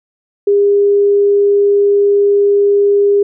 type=tone; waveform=sine; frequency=404.6 Hz; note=G#4; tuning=45 cents flat; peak=-7 dBFS; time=0.47-3.23 s; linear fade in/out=5 ms; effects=none